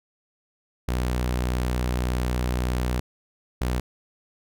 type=tone pair in turn; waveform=sawtooth; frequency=61.74 / 61.74 Hz; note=B1 / B1; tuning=0 / 0 cents; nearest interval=unison; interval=0 cents; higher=neither; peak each=-19 dBFS; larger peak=neither; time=0.88-3 / 3.61-3.8 s; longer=first; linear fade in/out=5 ms; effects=none